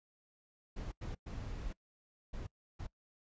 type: noise bursts at uneven times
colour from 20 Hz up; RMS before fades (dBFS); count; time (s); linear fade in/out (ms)
brown; -42; 5; 0.76-0.92 / 1.01-1.15 / 1.26-1.73 / 2.33-2.47 / 2.79-2.87; 10
effects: noise-tail reverb RT60 0.1 s tail -22 dB re dry + resampled to 16000 Hz